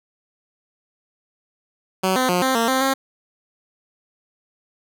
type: tone with pitch steps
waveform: 10% pulse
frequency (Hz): 188.1 / 256.7 / 178.9 / 262.1 / 229.7 / 262.1 / 268.5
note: F#3 / C4 / F3 / C4 / A#3 / C4 / C4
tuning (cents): +29 / -33 / +42 / +3 / -25 / +3 / +45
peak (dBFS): -9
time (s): 2.03-2.94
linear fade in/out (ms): 10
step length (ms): 130
effects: none